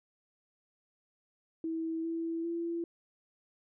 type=tone with pitch steps; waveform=sine; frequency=325.2 / 330.3 / 337.7 Hz; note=E4 / E4 / E4; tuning=-23 / +4 / +42 cents; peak=-32 dBFS; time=1.64-2.84 s; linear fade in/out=2 ms; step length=400 ms; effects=none